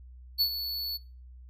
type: tone with ADSR envelope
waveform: square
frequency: 4435 Hz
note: C#8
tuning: in tune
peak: -21 dBFS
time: 0.38-0.98 s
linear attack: 31 ms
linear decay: 81 ms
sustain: -10 dB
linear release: 22 ms
effects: noise-tail reverb RT60 0.3 s tail -20 dB re dry + added 62 Hz sine -46 dBFS peak until 1.49 s